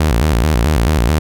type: tone with vibrato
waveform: sawtooth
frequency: 66.6 Hz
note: C2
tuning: 31 cents sharp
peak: -7 dBFS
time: 0-1.19 s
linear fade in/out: 5 ms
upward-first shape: square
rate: 4.6 Hz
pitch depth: 260 cents each way
effects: none